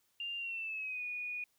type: tone with pitch glide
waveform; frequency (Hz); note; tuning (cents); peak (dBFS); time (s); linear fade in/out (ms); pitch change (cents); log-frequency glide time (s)
sine; 2794 to 2461; F7 to D#7; 0 to -20; -37; 0.2-1.44; 2; -220; 0.37-1.04
effects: white hiss -75 dBFS RMS until 1.58 s